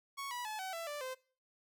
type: tone with pitch steps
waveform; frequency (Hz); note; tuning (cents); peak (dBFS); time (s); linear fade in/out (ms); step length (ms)
sawtooth; 1108.7 / 976.4 / 859.9 / 757.3 / 666.9 / 587.3 / 517.2; C#6 / B5 / A5 / F#5 / E5 / D5 / C5; 0 / -20 / -40 / +40 / +20 / 0 / -20; -36; 0.17-1.15; 20; 140
effects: noise-tail reverb RT60 0.4 s tail -21 dB re dry